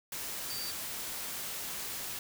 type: tone in noise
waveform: sine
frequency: 4631 Hz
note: D8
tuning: 25 cents flat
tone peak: -39 dBFS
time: 0.5-0.71 s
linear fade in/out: 2 ms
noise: white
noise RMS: -39 dBFS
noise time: 0.12-2.19 s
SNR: -3 dB
effects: none